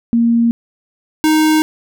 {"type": "tone pair in turn", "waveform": ["sine", "square"], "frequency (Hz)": [233.1, 311.2], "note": ["A#3", "D#4"], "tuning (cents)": [0, 0], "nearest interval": "perfect fourth", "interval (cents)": 500, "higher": "second", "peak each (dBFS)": [-9, -10], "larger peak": "first", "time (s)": [[0.13, 0.51], [1.24, 1.62]], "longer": "neither", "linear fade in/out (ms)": 0, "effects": []}